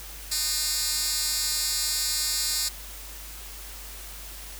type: tone with high-pass filter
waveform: 10% pulse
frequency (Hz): 305.3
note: D#4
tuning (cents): -33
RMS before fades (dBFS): -27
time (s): 0.31-2.69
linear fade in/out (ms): 10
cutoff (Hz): 5400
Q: 1.3
effects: added 50 Hz sine -42 dBFS peak until 4.59 s + white hiss -42 dBFS RMS until 4.59 s